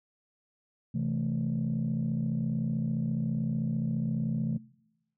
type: chord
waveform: sine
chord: A minor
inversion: first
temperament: equal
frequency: 130.81 / 164.81 / 220 Hz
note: C3 / E3 / A3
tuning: 0 / 0 / 0 cents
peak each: -31 dBFS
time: 0.94-4.58 s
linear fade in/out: 10 ms
effects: noise-tail reverb RT60 0.9 s tail -23 dB re dry + tanh soft clip ceiling -22 dBFS